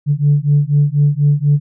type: beating tone pair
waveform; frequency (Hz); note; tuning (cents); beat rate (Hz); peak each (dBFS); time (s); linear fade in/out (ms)
sine; 143.4 / 147.5; D3 / D3; -41 / +8; 4.1; -12; 0.06-1.6; 50
effects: tanh soft clip ceiling -4 dBFS